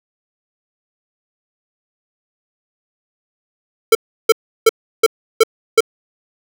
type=tone bursts; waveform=square; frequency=448.5 Hz; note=A4; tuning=33 cents sharp; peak=-6 dBFS; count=6; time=3.92-5.806 s; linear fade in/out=5 ms; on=31 ms; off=340 ms; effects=none